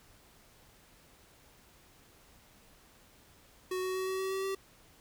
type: tone with pitch steps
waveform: square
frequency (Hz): 370 / 372.8 / 375.6 / 378.4 / 381.3 / 384.2 / 387.1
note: F#4 / F#4 / F#4 / F#4 / G4 / G4 / G4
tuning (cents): 0 / +13 / +26 / +39 / -48 / -35 / -22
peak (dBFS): -33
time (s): 3.71-4.55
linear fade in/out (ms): 5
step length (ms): 120
effects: pink hiss -61 dBFS RMS until 5 s